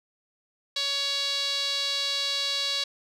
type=tone with band-pass filter; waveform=sawtooth; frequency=560 Hz; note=C#5; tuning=18 cents sharp; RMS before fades=-28 dBFS; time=0.76-2.84 s; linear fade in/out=5 ms; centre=4100 Hz; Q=4.7; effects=none